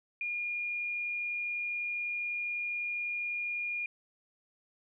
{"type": "tone", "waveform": "sine", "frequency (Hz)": 2424, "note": "D#7", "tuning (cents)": -46, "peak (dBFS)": -32, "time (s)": [0.21, 3.86], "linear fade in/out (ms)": 2, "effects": []}